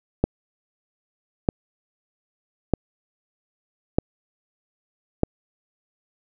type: click train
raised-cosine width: 2 ms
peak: -4 dBFS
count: 5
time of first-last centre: 0.24-5.234 s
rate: 0.801 Hz
effects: none